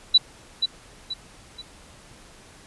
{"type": "tone with echo", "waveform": "sine", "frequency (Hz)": 3951, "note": "B7", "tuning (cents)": 0, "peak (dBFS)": -10, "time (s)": [0.14, 0.18], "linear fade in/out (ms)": 10, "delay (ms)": 480, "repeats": 3, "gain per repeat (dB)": -8, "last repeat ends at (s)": 1.62, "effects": ["pink hiss -49 dBFS RMS until 2.66 s", "resampled to 24000 Hz"]}